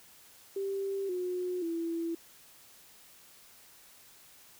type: tone with pitch steps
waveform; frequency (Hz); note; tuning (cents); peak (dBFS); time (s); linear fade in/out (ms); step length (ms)
sine; 392 / 361.5 / 333.5; G4 / F#4 / E4; 0 / -40 / +20; -31; 0.56-2.15; 5; 530
effects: white hiss -57 dBFS RMS until 4.59 s